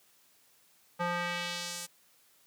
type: tone with band-pass filter sweep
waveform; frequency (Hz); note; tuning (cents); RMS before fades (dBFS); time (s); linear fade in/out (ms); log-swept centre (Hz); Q
square; 174.61; F3; 0; -35; 0.99-1.87; 20; 1000 to 9100; 1.1
effects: white hiss -65 dBFS RMS until 2.46 s + high-pass 100 Hz 12 dB/octave